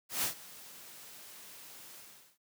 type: noise with ADSR envelope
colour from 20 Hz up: white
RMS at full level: -31 dBFS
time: 0.09-2.38 s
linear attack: 140 ms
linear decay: 110 ms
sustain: -20 dB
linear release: 420 ms
effects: high-pass 100 Hz 12 dB/octave